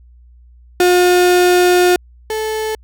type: tone pair in turn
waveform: 35% pulse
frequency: 358.3 / 435.8 Hz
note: F4 / A4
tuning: +44 / -17 cents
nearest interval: minor third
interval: 339 cents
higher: second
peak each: -7 / -16 dBFS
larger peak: first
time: 0.8-1.96 / 2.3-2.75 s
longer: first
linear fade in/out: 2 ms
effects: added 60 Hz sine -41 dBFS peak until 2.83 s